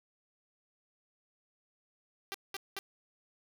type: tone bursts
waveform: 5% pulse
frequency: 392.4 Hz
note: G4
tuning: 2 cents sharp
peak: -26 dBFS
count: 3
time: 2.32-2.789 s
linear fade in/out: 0 ms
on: 23 ms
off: 200 ms
effects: none